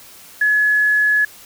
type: tone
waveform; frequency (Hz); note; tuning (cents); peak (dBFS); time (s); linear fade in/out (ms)
sine; 1699; G#6; +39; -12; 0.41-1.25; 5
effects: white hiss -42 dBFS RMS until 1.45 s